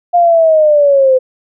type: linear sweep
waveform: sine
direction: down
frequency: 707 to 510 Hz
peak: -5 dBFS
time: 0.13-1.19 s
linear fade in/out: 20 ms
effects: none